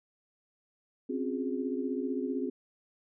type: chord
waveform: sine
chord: Db major seventh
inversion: third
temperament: equal with one note detuned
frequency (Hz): 261.6 / 277.2 / 358.2 / 415.3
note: C4 / Db4 / F4 / Ab4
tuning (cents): 0 / 0 / +44 / 0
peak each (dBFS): -33 / -38 / -37 / -37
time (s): 1.09-2.5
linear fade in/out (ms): 10
effects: none